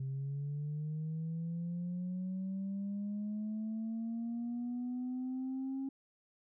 sine linear sweep, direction up, 132.4 to 270.9 Hz, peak -34 dBFS, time 0-5.89 s, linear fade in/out 5 ms, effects tanh soft clip ceiling -33 dBFS

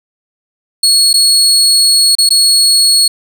30% pulse tone with dropouts, 4343 Hz, C#8, 36 cents flat, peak -3 dBFS, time 0.83-3.08 s, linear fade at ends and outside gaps 5 ms, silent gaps 1.131-1.139 / 2.153-2.184 / 2.291-2.305 s, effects none

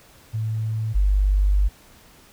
sine tone pair in turn, 110 / 49.24 Hz, A2 / G1, 0 / +8 cents, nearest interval octave + major second, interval 1392 cents, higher first, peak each -22 / -15 dBFS, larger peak second, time 0.33-0.94 / 0.94-1.69 s, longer second, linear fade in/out 20 ms, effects pink hiss -51 dBFS RMS until 2.32 s

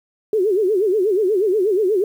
sine tone with vibrato, 398.8 Hz, G4, 30 cents sharp, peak -14 dBFS, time 0.33-2.04 s, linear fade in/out 2 ms, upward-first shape sine, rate 8.3 Hz, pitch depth 190 cents each way, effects 8-bit

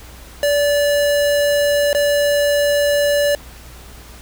square tone with dropouts, 579 Hz, D5, 25 cents flat, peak -14 dBFS, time 0.43-3.35 s, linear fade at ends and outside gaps 1 ms, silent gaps 1.93-1.948 s, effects added 60 Hz sine -39 dBFS peak until 4.21 s + pink hiss -41 dBFS RMS until 4.21 s

